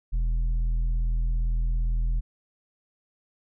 triangle tone with tanh clipping, 41.2 Hz, E1, in tune, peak -23 dBFS, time 0.12-2.21 s, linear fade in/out 20 ms, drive 10 dB, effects none

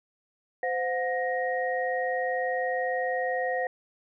sine tone cluster, 515 / 721 / 1874 Hz, C5 / F#5 / A#6, -28 / -45 / +9 cents, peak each -29 / -30 / -32 dBFS, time 0.63-3.67 s, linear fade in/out 2 ms, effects none

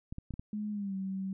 clicks, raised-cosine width 5 ms, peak -27 dBFS, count 5, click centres 0.125 / 0.184 / 0.307 / 0.339 / 0.395 s
sine tone with pitch glide, 210.3 to 191.74 Hz, G#3 to G3, +22 to -38 cents, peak -33 dBFS, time 0.53-1.33 s, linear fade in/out 2 ms, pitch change -160 cents, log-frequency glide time 0.71-0.95 s
effects none

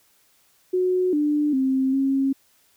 sine tone with pitch steps, 366.5 / 296.7 / 264.3 / 270.7 Hz, F#4 / D4 / C4 / C#4, -16 / +18 / +18 / -41 cents, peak -18 dBFS, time 0.73-2.33 s, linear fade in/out 10 ms, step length 400 ms, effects white hiss -61 dBFS RMS until 2.76 s

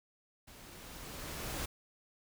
pink noise with level ramp, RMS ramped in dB -55 to -38 dBFS, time 0.47-1.66 s, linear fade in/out 10 ms, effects none

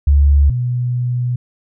sine tone pair in turn, 71.3 / 123.23 Hz, C#2 / B2, +49 / -3 cents, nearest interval major sixth, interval 948 cents, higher second, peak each -7 / -15 dBFS, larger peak first, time 0.07-0.5 / 0.5-1.36 s, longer second, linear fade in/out 5 ms, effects none

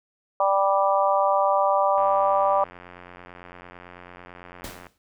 harmonic tone, 196 Hz, G3, in tune, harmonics 3 / 4 / 5 / 6, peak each -22 / -23 / -24 / -25 dBFS, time 0.4-2.64 s, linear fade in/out 2 ms
click train, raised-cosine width 0.5 ms, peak -27 dBFS, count 258, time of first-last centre 1.98-4.868 s, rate 89 Hz
pink noise with exponential decay, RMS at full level -33 dBFS, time 4.64-4.98 s, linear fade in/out 1 ms, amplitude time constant 73 ms
effects none

